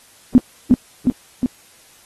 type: tone with echo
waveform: sine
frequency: 250.8 Hz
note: B3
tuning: 27 cents sharp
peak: -4 dBFS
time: 0.35-0.38 s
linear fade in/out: 0 ms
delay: 360 ms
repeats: 3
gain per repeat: -3 dB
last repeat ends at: 1.46 s
effects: white hiss -49 dBFS RMS until 2.05 s + AAC 32 kbps